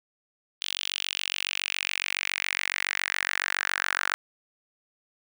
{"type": "tone with high-pass filter sweep", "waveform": "sawtooth", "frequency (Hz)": 47.18, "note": "F#1", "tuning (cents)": 34, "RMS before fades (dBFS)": -30, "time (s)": [0.61, 4.14], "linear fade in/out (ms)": 0, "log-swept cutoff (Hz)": [3300, 1500], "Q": 3.6, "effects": []}